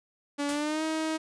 sawtooth tone with pitch glide, 286.9 to 316.5 Hz, D4 to D#4, -40 to +30 cents, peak -24 dBFS, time 0.38-1.18 s, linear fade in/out 20 ms, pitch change +170 cents, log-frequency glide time 0.49-0.83 s
white noise with exponential decay, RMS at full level -34 dBFS, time 0.49-0.79 s, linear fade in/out 0 ms, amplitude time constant 65 ms
effects resampled to 22050 Hz

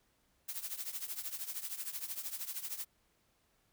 blue noise with tremolo, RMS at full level -38 dBFS, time 0.48-2.85 s, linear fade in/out 10 ms, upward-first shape triangle, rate 13 Hz, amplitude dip 85%, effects pink hiss -74 dBFS RMS until 3.72 s

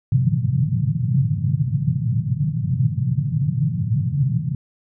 pink band-pass noise, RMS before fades -20 dBFS, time 0.12-4.55 s, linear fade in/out 2 ms, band 110 to 160 Hz, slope 48 dB/octave, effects none

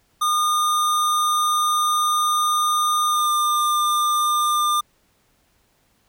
square tone with pitch glide, 1218 to 1199.8 Hz, D#6 to D6, -37 to +37 cents, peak -18 dBFS, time 0.21-4.81 s, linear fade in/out 10 ms, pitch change -26 cents, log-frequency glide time 3.09-3.3 s, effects pink hiss -63 dBFS RMS until 6.08 s

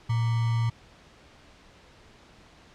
sine tone with sample-and-hold, 115.3 Hz, A#2, 19 cents flat, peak -22 dBFS, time 0.09-0.7 s, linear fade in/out 10 ms, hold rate 1050 Hz, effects pink hiss -54 dBFS RMS until 2.74 s + low-pass 5000 Hz 12 dB/octave

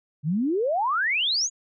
sine exponential sweep, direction up, 138.59 to 7030 Hz, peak -21 dBFS, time 0.23-1.5 s, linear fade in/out 50 ms, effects none

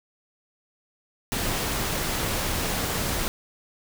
pink noise, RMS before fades -27 dBFS, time 1.32-3.28 s, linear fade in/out 0 ms, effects none

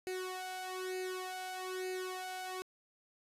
sawtooth tone with flanger, 370.8 Hz, F#4, 4 cents sharp, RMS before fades -41 dBFS, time 0.07-2.62 s, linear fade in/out 0 ms, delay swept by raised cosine 0.44 to 1.43 ms, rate 1.1 Hz, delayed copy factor +0.8, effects resampled to 32000 Hz

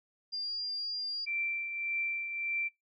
sine tone, 4799 Hz, D8, 37 cents sharp, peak -33 dBFS, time 0.32-1.26 s, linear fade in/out 20 ms
sine tone with tremolo, 2349 Hz, D7, in tune, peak -30 dBFS, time 1.26-2.69 s, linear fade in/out 20 ms, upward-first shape triangle, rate 1.7 Hz, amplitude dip 55%
effects noise-tail reverb RT60 0.2 s tail -24 dB re dry

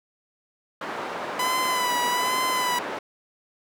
white band-pass noise, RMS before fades -32 dBFS, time 0.81-2.99 s, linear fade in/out 5 ms, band 280 to 1200 Hz, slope 12 dB/octave
sawtooth tone with vibrato, 1000 Hz, B5, 21 cents sharp, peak -19 dBFS, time 1.39-2.79 s, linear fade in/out 5 ms, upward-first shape sine, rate 1.2 Hz, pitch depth 46 cents each way
effects none

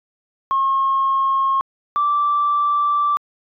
sine tone pair in turn, 1080 / 1168.1 Hz, C#6 / D6, -45 / -10 cents, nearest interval minor second, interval 135 cents, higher second, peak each -14 dBFS, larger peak neither, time 0.51-1.61 / 1.96-3.17 s, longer second, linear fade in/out 0 ms, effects tanh soft clip ceiling -10 dBFS

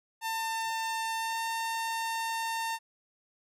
sawtooth tone with pitch glide, 899 to 907.3 Hz, A5 to A#5, +37 to -47 cents, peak -27 dBFS, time 0.21-2.79 s, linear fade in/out 50 ms, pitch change +16 cents, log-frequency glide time 1.14-1.4 s, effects resampled to 32000 Hz

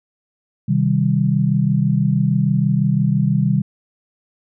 sine chord, C minor, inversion none, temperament just, 130.81 / 156.98 / 196.22 Hz, C3 / Eb3 / G3, 0 / +16 / +2 cents, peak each -18 dBFS, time 0.68-3.62 s, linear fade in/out 10 ms, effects none

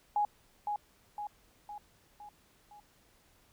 sine tone with echo, 830.6 Hz, G#5, in tune, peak -26 dBFS, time 0.16-0.25 s, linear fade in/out 2 ms, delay 510 ms, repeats 5, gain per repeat -5 dB, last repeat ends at 2.8 s, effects pink hiss -66 dBFS RMS until 3.52 s

